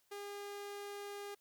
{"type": "tone", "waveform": "sawtooth", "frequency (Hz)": 405.9, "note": "G#4", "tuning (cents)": -40, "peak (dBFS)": -40, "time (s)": [0.11, 1.35], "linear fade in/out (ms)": 10, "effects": ["white hiss -75 dBFS RMS until 1.4 s"]}